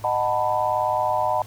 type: chord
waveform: sine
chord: B dominant seventh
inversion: first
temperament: just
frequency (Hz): 617.4 / 740.8 / 889 / 987.8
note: D#5 / F#5 / A5 / B5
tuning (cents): -14 / +2 / +18 / 0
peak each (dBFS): -25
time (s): 0.04-1.42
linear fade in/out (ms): 2
effects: added 107 Hz sine -40 dBFS peak until 1.46 s + pink hiss -47 dBFS RMS until 1.46 s